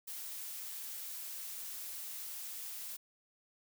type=noise; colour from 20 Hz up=blue; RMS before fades=-44 dBFS; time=0.07-2.97 s; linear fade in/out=10 ms; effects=none